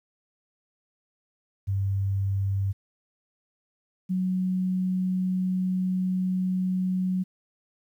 sine tone pair in turn, 98 / 185 Hz, G2 / F#3, 0 / 0 cents, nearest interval major seventh, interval 1100 cents, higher second, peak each -23 dBFS, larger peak neither, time 1.67-2.73 / 4.09-7.24 s, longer second, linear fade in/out 20 ms, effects 10-bit

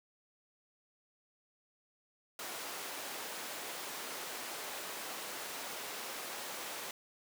pink high-pass noise, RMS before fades -43 dBFS, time 2.39-6.91 s, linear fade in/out 2 ms, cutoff 460 Hz, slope 12 dB/octave, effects none

